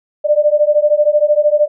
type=beating tone pair; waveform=sine; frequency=590 / 603 Hz; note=D5 / D5; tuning=+8 / +46 cents; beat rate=13 Hz; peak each=-12 dBFS; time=0.24-1.68 s; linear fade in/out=20 ms; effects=none

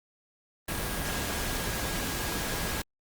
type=tone in noise; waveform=sine; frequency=1641 Hz; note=G#6; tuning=21 cents flat; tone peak=-42 dBFS; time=0.68-2.82 s; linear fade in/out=5 ms; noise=pink; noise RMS=-32 dBFS; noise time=0.68-2.82 s; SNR=-13 dB; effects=Opus 32 kbps

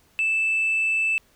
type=tone; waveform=sine; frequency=2637 Hz; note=E7; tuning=in tune; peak=-18 dBFS; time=0.19-1.18 s; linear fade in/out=0 ms; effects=tanh soft clip ceiling -17 dBFS + pink hiss -60 dBFS RMS until 1.35 s

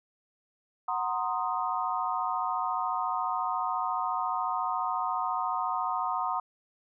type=chord; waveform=sine; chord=C half-diminished seventh; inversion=second; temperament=equal; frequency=740 / 932.3 / 1046.5 / 1244.5 Hz; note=Gb5 / Bb5 / C6 / Eb6; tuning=0 / 0 / 0 / 0 cents; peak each=-33 dBFS; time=0.88-6.4 s; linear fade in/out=5 ms; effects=none

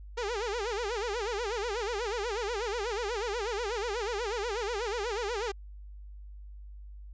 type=tone with vibrato; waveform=sawtooth; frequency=441.1 Hz; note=A4; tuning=4 cents sharp; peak=-27 dBFS; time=0.17-5.52 s; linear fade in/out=10 ms; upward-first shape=sine; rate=8.2 Hz; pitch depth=200 cents each way; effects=added 50 Hz sine -43 dBFS peak until 7.13 s + resampled to 16000 Hz

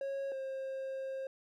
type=tone pair in turn; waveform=triangle; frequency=548 / 533.3 Hz; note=C#5 / C5; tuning=-20 / +33 cents; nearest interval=unison; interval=47 cents; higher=first; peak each=-33 / -35 dBFS; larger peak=first; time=0.01-0.32 / 0.32-1.27 s; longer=second; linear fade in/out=2 ms; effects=none

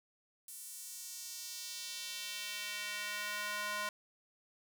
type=tone with high-pass filter sweep; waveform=square; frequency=207.7 Hz; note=G#3; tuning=in tune; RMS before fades=-42 dBFS; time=0.48-3.89 s; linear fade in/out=2 ms; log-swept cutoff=9600 to 1100 Hz; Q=1.3; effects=none

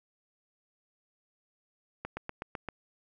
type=slowing click train; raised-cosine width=0.5 ms; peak=-21 dBFS; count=6; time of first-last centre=2.05-2.687 s; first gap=120 ms; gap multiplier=1.03; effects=none

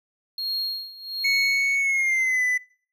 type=tone with tremolo; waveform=triangle; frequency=4264 Hz; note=C8; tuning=32 cents sharp; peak=-22 dBFS; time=0.38-1.75 s; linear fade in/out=2 ms; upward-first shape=sine; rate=1.3 Hz; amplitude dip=85%
type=tone with pitch glide; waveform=triangle; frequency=2217 to 1998.1 Hz; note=C#7 to B6; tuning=0 to +20 cents; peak=-18 dBFS; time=1.24-2.58 s; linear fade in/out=10 ms; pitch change=-180 cents; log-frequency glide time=1.8-2.43 s
effects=noise-tail reverb RT60 0.5 s tail -23 dB re dry

